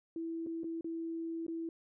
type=tone with dropouts; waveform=sine; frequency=329.6 Hz; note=E4; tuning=in tune; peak=-36 dBFS; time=0.16-1.69 s; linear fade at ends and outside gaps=2 ms; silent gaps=0.464-0.469 / 0.634-0.642 / 0.81-0.844 / 1.466-1.481 s; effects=none